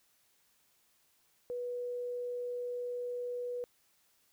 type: tone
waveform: sine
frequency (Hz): 489.2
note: B4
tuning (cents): -16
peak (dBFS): -35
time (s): 1.5-3.64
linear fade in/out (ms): 0
effects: white hiss -71 dBFS RMS until 4.32 s